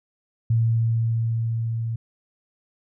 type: tone with level ramp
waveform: sine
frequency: 114.3 Hz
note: A#2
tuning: 34 cents flat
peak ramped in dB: -16 to -24 dBFS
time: 0.5-1.96 s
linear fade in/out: 5 ms
effects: none